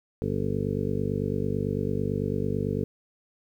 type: harmonic tone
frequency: 49 Hz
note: G1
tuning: in tune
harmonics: 1 / 2 / 3 / 4 / 5 / 6 / 8 / 9 / 10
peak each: -40 / -32 / -32 / -33 / -33 / -38 / -36 / -32 / -40 dBFS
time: 0.22-2.84 s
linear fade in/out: 0 ms
effects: 10-bit